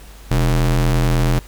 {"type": "ring-modulated tone", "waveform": "square", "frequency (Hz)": 82.8, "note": "E2", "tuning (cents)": 8, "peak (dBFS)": -11, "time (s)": [0.31, 1.39], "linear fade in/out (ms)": 0, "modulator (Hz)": 44.6, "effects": ["added 50 Hz sine -37 dBFS peak until 1.47 s", "pink hiss -44 dBFS RMS until 1.47 s"]}